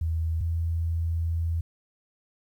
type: tone pair in turn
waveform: sine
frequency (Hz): 81.2 / 82.91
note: E2 / E2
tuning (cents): -26 / +11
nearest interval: unison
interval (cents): 37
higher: second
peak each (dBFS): -24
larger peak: neither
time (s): 0.01-0.41 / 0.41-1.61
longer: second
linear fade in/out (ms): 5
effects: 10-bit